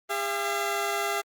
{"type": "tone pair together", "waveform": "15% pulse", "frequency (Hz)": [404.3, 680], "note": ["G#4", "F5"], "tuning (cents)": [-46, -46], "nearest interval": "major sixth", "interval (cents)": 900, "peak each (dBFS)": -23, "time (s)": [0.09, 1.22], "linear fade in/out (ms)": 20, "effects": ["Opus 32 kbps"]}